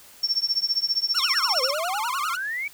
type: tone with tremolo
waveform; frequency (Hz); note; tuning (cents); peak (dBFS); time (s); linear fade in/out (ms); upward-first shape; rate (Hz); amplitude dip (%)
sine; 5450; F8; -43; -17; 0.23-1.71; 5; triangle; 15; 100
type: tone with vibrato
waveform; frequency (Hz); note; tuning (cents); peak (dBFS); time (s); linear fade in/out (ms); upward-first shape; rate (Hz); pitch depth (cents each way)
sawtooth; 1236; D#6; -12; -24; 1.14-2.37; 10; sine; 10; 300
type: exponential two-way sweep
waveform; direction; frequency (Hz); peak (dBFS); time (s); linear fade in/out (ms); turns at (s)
sine; down then up; 4181 to 493.9 to 2324; -26; 1.18-2.68; 5; 1.62
effects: white hiss -49 dBFS RMS until 2.73 s